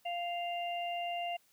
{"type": "harmonic tone", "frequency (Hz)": 697, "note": "F5", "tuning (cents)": -4, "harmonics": [1, 3, 4], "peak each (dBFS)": [-35, -48, -41], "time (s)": [0.05, 1.37], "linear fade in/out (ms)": 10, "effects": ["white hiss -69 dBFS RMS until 1.52 s"]}